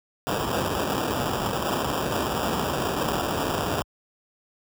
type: noise with sample-and-hold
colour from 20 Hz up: white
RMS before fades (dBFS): -26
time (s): 0.27-3.82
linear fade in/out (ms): 0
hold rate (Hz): 2100
effects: high-pass 60 Hz 12 dB/octave